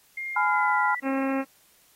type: tone with pitch glide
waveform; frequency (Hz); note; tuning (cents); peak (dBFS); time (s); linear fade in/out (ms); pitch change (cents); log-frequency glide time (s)
sine; 2121 to 1967.6; C7 to B6; +23 to -7; -30; 0.17-1; 5; -130; 0.33-0.81
type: chord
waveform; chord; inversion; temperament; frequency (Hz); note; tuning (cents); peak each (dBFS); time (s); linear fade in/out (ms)
sine; F diminished; first; just; 838.1 / 1005.8 / 1396.9; Ab5 / Cb6 / F6; +16 / +31 / 0; -25; 0.36-0.95; 5
type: harmonic tone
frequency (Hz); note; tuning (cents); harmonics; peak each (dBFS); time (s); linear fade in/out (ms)
269.3; C#4; -50; 1 / 2 / 3 / 4 / 5 / 6 / 7 / 8 / 9 / 10; -25 / -31 / -35 / -37 / -39 / -41 / -42 / -43 / -44 / -45; 1.02-1.45; 50
effects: white hiss -60 dBFS RMS until 1.95 s + AAC 48 kbps